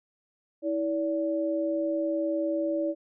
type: tone pair together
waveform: sine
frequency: 324.2 / 574.7 Hz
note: E4 / D5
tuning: -29 / -38 cents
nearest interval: minor seventh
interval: 991 cents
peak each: -28 dBFS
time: 0.62-2.95 s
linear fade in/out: 50 ms
effects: none